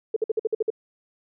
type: tone bursts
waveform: sine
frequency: 440 Hz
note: A4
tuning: in tune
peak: -19 dBFS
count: 8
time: 0.14-0.703 s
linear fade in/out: 5 ms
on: 24 ms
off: 53 ms
effects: none